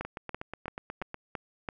two click trains, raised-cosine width 0.5 ms, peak -22 / -19 dBFS, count 10 / 6, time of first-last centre 0.05-1.144 / 0.01-1.688 s, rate 8.23 / 2.98 Hz, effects none

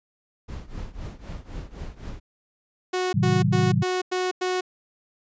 brown noise with tremolo, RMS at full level -32 dBFS, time 0.48-2.2 s, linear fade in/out 10 ms, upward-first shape triangle, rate 3.9 Hz, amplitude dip 90%
sawtooth tone bursts, 367.1 Hz, F#4, 14 cents flat, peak -19 dBFS, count 6, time 2.93-4.61 s, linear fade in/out 10 ms, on 200 ms, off 96 ms
sine chord, A diminished seventh, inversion none, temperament just, 110 / 132 / 158.4 / 190.08 Hz, A2 / C3 / Eb3 / Gb3, 0 / +16 / +31 / +47 cents, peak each -24 dBFS, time 3.14-3.83 s, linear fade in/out 10 ms
effects resampled to 16000 Hz

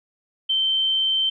sine tone, 3109 Hz, G7, 15 cents flat, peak -18 dBFS, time 0.49-1.3 s, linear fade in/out 10 ms, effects none

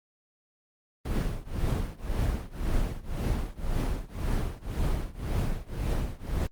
brown noise with tremolo, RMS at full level -25 dBFS, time 1.05-6.47 s, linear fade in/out 5 ms, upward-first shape triangle, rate 1.9 Hz, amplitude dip 95%, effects Opus 24 kbps

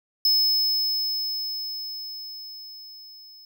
square tone with level ramp, 5200 Hz, E8, 24 cents flat, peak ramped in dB -17 to -46 dBFS, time 0.25-3.45 s, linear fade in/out 2 ms, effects none

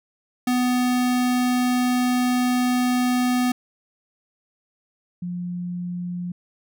square / sine tone pair in turn, 248.9 / 176.92 Hz, B3 / F3, +14 / +23 cents, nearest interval tritone, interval 591 cents, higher first, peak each -19 / -26 dBFS, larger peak first, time 0.47-3.52 / 5.22-6.32 s, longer first, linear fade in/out 5 ms, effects none

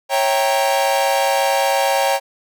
45% pulse chord, C# diminished seventh, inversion none, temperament equal with one note detuned, 550.2 / 659.3 / 784 / 932.3 Hz, C#5 / E5 / G5 / Bb5, -13 / 0 / 0 / 0 cents, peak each -19 / -25 / -19 / -22 dBFS, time 0.09-2.2 s, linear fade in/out 50 ms, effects none

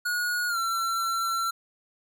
square tone with pitch glide, 1449 to 1352 Hz, F#6 to E6, -37 to +43 cents, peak -26 dBFS, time 0.05-1.51 s, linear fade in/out 10 ms, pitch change -120 cents, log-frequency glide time 0.48-0.58 s, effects none

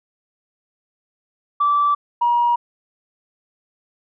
sine tone pair in turn, 1162 / 954.3 Hz, D6 / A#5, -19 / +40 cents, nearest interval minor third, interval 341 cents, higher first, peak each -13 dBFS, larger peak neither, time 1.6-1.95 / 2.21-2.56 s, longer neither, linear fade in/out 10 ms, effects tanh soft clip ceiling -9 dBFS

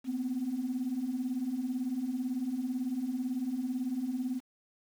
sine beating tone pair, 239.6 / 257.6 Hz, A#3 / C4, +48 / -27 cents, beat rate 18 Hz, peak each -36 / -31 dBFS, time 0.04-4.41 s, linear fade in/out 50 ms, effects tanh soft clip ceiling -25 dBFS + 9-bit

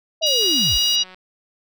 sine linear sweep, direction down, 661 to 31.64 Hz, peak -24 dBFS, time 0.21-0.78 s, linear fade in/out 10 ms
harmonic tone, 958 Hz, A#5, 47 cents sharp, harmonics 3 / 4 / 5 / 6, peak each -19 / -21 / -23 / -25 dBFS, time 0.22-1.04 s, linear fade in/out 20 ms
blue noise, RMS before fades -33 dBFS, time 0.26-0.96 s, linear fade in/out 5 ms
click train, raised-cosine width 0.3 ms, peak -27 dBFS, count 137, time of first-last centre 0.41-1.145 s, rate 185 Hz
effects none

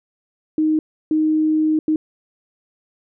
sine tone bursts at uneven times, 311.1 Hz, D#4, in tune, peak -14 dBFS, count 3, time 0.58-0.79 / 1.11-1.79 / 1.88-1.96 s, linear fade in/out 2 ms, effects none

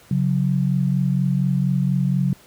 sine tone pair together, 138.4 / 182.62 Hz, C#3 / F#3, -2 / -22 cents, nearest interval perfect fourth, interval 480 cents, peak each -19 / -20 dBFS, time 0.11-2.33 s, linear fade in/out 2 ms, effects pink hiss -50 dBFS RMS until 2.46 s + high-pass 60 Hz 12 dB/octave

